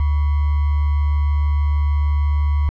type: tone with sample-and-hold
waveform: sine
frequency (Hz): 73.42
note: D2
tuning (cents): 0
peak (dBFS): -14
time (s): 0-2.69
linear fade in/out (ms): 0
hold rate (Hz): 1050
effects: low-pass 2000 Hz 12 dB/octave